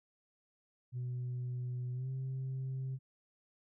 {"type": "tone with pitch glide", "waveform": "sine", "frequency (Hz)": [124.4, 131.8], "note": ["B2", "C3"], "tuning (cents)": [13, 13], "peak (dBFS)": -34, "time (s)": [0.92, 2.99], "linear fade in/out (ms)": 50, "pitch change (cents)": 100, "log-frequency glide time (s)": [1.93, 2.09], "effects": ["tanh soft clip ceiling -34 dBFS"]}